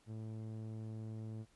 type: tone with low-pass filter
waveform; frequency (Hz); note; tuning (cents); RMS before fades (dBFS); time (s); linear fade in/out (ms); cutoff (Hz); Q
sawtooth; 110; A2; 0; -45; 0.06-1.46; 50; 410; 0.6
effects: pink hiss -71 dBFS RMS until 1.55 s + resampled to 24000 Hz